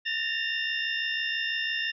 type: tone cluster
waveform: sine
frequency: 1768 / 1834 / 2786 / 3619 / 5320 Hz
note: A6 / A#6 / F7 / A7 / E8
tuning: +8 / -29 / -5 / +48 / +15 cents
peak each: -35 / -32 / -31 / -36 / -40 dBFS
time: 0.05-1.92 s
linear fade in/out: 20 ms
effects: none